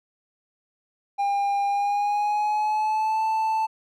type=tone with pitch glide; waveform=triangle; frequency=803 to 880.8 Hz; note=G5 to A5; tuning=+41 to +2 cents; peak=-19 dBFS; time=1.18-3.67 s; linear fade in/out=20 ms; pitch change=+161 cents; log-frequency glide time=1.67-3.23 s; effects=none